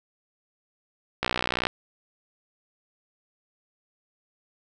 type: click train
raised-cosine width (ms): 0.3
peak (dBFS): -8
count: 28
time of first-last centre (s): 1.23-1.669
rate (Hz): 61.5
effects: none